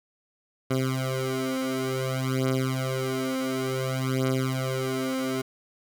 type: beating tone pair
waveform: 15% pulse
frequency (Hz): 130.81 / 131.37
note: C3 / C3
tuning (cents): 0 / +7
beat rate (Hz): 0.56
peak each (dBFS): -22 / -22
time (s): 0.7-5.42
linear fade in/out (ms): 10
effects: none